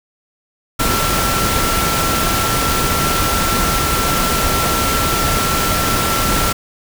sine tone in noise, 1348 Hz, E6, 38 cents sharp, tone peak -20 dBFS, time 0.79-6.53 s, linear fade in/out 10 ms, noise pink, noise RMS -17 dBFS, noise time 0.79-6.53 s, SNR -6 dB, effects none

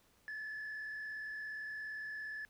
sine tone with frequency modulation, 1728 Hz, A6, 32 cents flat, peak -39 dBFS, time 0.28-2.45 s, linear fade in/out 0 ms, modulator 42.7 Hz, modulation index 0.71, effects tanh soft clip ceiling -39 dBFS + pink hiss -70 dBFS RMS until 2.49 s

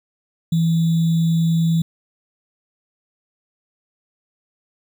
sine tone with sample-and-hold, 164.81 Hz, E3, in tune, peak -14 dBFS, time 0.52-1.82 s, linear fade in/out 5 ms, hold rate 3675 Hz, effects none

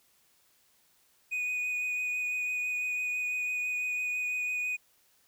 triangle tone with vibrato, 2480 Hz, D#7, 6 cents flat, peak -28 dBFS, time 1.31-4.77 s, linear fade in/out 20 ms, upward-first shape triangle, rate 6 Hz, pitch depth 15 cents each way, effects white hiss -67 dBFS RMS until 5.27 s

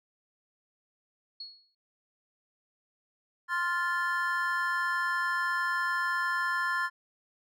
sine tone with exponential decay, 4341 Hz, C#8, 37 cents flat, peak -36 dBFS, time 1.4-1.75 s, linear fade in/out 5 ms, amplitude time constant 74 ms
triangle chord, F major, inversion second, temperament just, 1047.7 / 1396.9 / 1746.1 Hz, C6 / F6 / A6, +2 / 0 / -14 cents, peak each -30 / -31 / -29 dBFS, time 3.48-6.9 s, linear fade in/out 50 ms
effects none

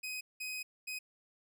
sawtooth tone bursts at uneven times, 2513 Hz, D#7, 17 cents sharp, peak -35 dBFS, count 3, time 0.03-0.21 / 0.4-0.63 / 0.87-0.99 s, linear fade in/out 10 ms, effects none

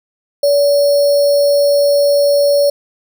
sine tone with sample-and-hold, 571 Hz, D5, 49 cents flat, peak -8 dBFS, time 0.43-2.7 s, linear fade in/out 5 ms, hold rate 4900 Hz, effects none

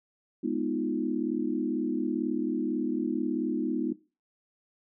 sine chord, F half-diminished seventh, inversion first, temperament equal, 207.7 / 246.9 / 311.1 / 349.2 Hz, Ab3 / Cb4 / Eb4 / F4, 0 / 0 / 0 / 0 cents, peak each -35 / -31 / -31 / -34 dBFS, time 0.43-3.93 s, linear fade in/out 10 ms, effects noise-tail reverb RT60 0.3 s tail -17 dB re dry

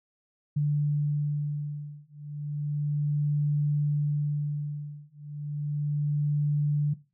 sine beating tone pair, 146.83 / 147.16 Hz, D3 / D3, 0 / +4 cents, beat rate 0.33 Hz, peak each -28 dBFS, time 0.56-6.94 s, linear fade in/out 10 ms, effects noise-tail reverb RT60 0.3 s tail -17 dB re dry

